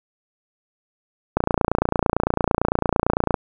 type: click train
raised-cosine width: 1 ms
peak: -3 dBFS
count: 58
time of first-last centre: 1.37-3.342 s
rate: 28.9 Hz
effects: none